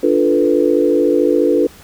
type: chord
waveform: sine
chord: B half-diminished seventh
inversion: first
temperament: equal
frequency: 293.7 / 349.2 / 440 / 493.9 Hz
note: D4 / F4 / A4 / B4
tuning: 0 / 0 / 0 / 0 cents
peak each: -16 dBFS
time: 0.03-1.67 s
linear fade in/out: 5 ms
effects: pink hiss -42 dBFS RMS until 1.83 s